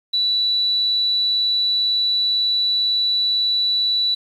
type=tone; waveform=sine; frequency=3951 Hz; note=B7; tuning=in tune; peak=-16 dBFS; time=0.13-4.15 s; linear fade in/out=10 ms; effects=8-bit